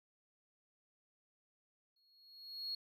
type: tone with exponential growth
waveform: triangle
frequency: 4313 Hz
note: C#8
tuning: 48 cents flat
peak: -34 dBFS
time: 1.96-2.75 s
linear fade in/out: 5 ms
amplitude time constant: 170 ms
effects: tanh soft clip ceiling -35 dBFS